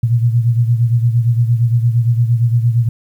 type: beating tone pair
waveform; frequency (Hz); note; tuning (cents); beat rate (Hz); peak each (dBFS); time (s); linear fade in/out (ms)
sine; 116.54 / 125.24; A#2 / B2; 0 / +25; 8.7; -11 / -17; 0.03-2.89; 5
effects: 8-bit